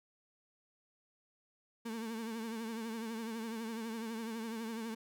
35% pulse tone with vibrato, 225.7 Hz, A3, 44 cents sharp, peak -37 dBFS, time 1.85-4.95 s, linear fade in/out 10 ms, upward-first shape triangle, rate 12 Hz, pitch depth 73 cents each way, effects none

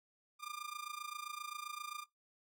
sawtooth tone with amplitude modulation, 1200 Hz, D6, 37 cents sharp, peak -36 dBFS, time 0.39-2.06 s, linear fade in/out 50 ms, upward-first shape sine, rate 27.6 Hz, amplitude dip 85%, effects noise-tail reverb RT60 0.2 s tail -23 dB re dry

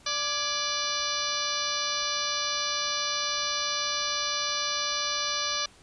harmonic tone with a mistuned harmonic, 587.3 Hz, D5, in tune, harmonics 1 / 2 / 3 / 4 / 5 / 6 / 7 / 8 / 9 / 10, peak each -40 / -34 / -38 / -38 / -38 / -35 / -34 / -35 / -39 / -35 dBFS, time 0.06-5.66 s, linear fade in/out 5 ms, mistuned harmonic 3, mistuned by -83 cents, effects pink hiss -55 dBFS RMS until 5.82 s + resampled to 22050 Hz

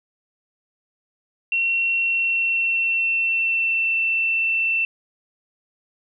sine tone with pitch glide, 2725 to 2681 Hz, F7 to E7, -43 to +29 cents, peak -18 dBFS, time 1.52-4.85 s, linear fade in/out 2 ms, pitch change -28 cents, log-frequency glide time 1.99-4 s, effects none

